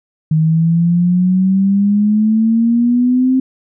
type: exponential sweep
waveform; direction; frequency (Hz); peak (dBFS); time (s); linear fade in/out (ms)
sine; up; 155.56 to 262.6; -9; 0.31-3.4; 5
effects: none